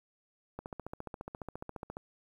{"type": "click train", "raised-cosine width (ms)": 1, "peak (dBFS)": -26, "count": 21, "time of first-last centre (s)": [0.59, 1.969], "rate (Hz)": 14.5, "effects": ["10-bit"]}